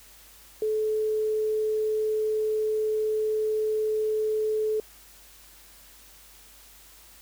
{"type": "tone", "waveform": "sine", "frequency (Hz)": 432, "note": "A4", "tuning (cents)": -32, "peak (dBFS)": -23, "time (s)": [0.62, 4.8], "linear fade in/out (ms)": 2, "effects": ["added 50 Hz sine -58 dBFS peak until 7.21 s", "white hiss -52 dBFS RMS until 7.21 s"]}